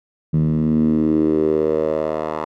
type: tone with band-pass filter sweep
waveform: 10% pulse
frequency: 77.78 Hz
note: D#2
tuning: in tune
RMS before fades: -18 dBFS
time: 0.33-2.45 s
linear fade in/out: 10 ms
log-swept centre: 160 to 840 Hz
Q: 4
effects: none